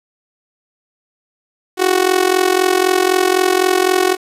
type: tone with amplitude modulation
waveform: sawtooth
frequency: 370.1 Hz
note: F#4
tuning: in tune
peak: -4 dBFS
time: 1.77-4.17 s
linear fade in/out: 50 ms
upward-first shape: sine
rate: 43.9 Hz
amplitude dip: 85%
effects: resampled to 32000 Hz + 7-bit